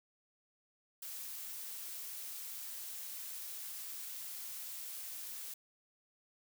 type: noise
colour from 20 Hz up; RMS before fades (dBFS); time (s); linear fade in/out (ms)
blue; -45; 1.02-5.54; 5
effects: none